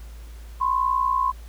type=tone pair together; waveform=sine; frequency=1015.6 / 1076 Hz; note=B5 / C6; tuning=+48 / +48 cents; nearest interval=minor second; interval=100 cents; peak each=-22 dBFS; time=0.6-1.32 s; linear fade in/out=20 ms; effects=added 56 Hz sine -37 dBFS peak until 1.48 s + pink hiss -52 dBFS RMS until 1.48 s